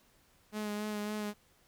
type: tone with vibrato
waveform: sawtooth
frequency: 210.2 Hz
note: G#3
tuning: 21 cents sharp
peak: -31 dBFS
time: 0.52-1.34 s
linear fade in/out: 50 ms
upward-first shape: sine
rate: 3.6 Hz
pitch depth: 23 cents each way
effects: pink hiss -67 dBFS RMS until 1.67 s